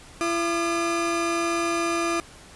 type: tone pair together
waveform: 30% pulse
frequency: 337.7 / 1204.4 Hz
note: E4 / D6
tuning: +42 / +43 cents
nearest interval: octave + minor seventh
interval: 2201 cents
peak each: -22 / -24 dBFS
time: 0.21-2.2 s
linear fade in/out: 0 ms
effects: pink hiss -47 dBFS RMS until 2.55 s + resampled to 24000 Hz